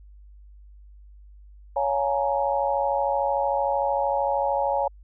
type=chord; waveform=sine; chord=Bb minor seventh; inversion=first; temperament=just; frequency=559.4 / 699.2 / 839.1 / 932.3 Hz; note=Db5 / F5 / Ab5 / Bb5; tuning=+16 / +2 / +18 / 0 cents; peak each=-25 / -30 / -25 / -29 dBFS; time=1.76-4.88 s; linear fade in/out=5 ms; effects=added 50 Hz sine -45 dBFS peak until 5.03 s